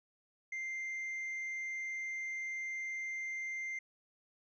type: tone with tanh clipping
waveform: sine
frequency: 2093 Hz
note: C7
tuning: in tune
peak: -38 dBFS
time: 0.52-3.79 s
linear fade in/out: 5 ms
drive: 3 dB
effects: resampled to 16000 Hz